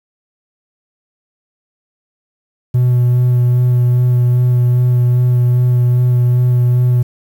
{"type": "tone with vibrato", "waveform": "triangle", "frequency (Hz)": 123.47, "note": "B2", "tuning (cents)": 0, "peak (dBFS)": -6, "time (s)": [2.74, 7.03], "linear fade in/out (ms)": 10, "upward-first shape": "sine", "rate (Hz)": 2.5, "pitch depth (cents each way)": 15, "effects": ["tanh soft clip ceiling -2 dBFS", "7-bit"]}